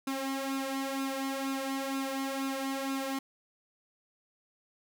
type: tone with flanger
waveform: sawtooth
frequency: 270.1 Hz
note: C#4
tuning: 45 cents flat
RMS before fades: -34 dBFS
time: 0.07-3.19 s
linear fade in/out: 5 ms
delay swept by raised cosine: 0.77 to 2.77 ms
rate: 2.1 Hz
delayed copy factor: +0.65
effects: none